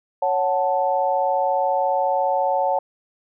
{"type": "chord", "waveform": "sine", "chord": "F# minor", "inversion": "second", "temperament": "equal", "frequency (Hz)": [554.4, 740, 880], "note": ["C#5", "F#5", "A5"], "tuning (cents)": [0, 0, 0], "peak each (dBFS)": -22, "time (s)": [0.22, 2.79], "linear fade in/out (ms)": 5, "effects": []}